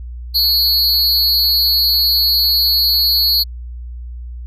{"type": "tone with amplitude modulation", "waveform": "square", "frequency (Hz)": 4353, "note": "C#8", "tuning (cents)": -32, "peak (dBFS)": -8, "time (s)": [0.34, 3.44], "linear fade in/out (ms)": 20, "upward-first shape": "sine", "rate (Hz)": 290, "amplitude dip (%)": 85, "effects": ["added 60 Hz sine -26 dBFS peak until 4.46 s"]}